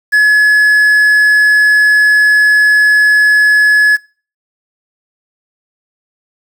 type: tone with quantisation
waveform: triangle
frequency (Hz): 1700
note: G#6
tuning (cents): +40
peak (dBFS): -3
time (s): 0.12-3.97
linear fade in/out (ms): 20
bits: 5
effects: noise-tail reverb RT60 0.4 s tail -24 dB re dry